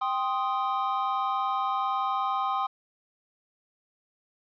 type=chord; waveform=triangle; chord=C minor; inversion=second; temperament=equal with one note detuned; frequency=784 / 1046.5 / 1248.1 Hz; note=G5 / C6 / Eb6; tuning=0 / 0 / +5 cents; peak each=-28 dBFS; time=0.01-2.67 s; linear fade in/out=10 ms; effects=resampled to 11025 Hz + 10-bit